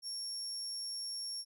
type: tone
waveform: 35% pulse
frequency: 5510 Hz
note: F8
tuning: 24 cents flat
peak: -36 dBFS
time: 0.02-1.45 s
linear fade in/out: 50 ms
effects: none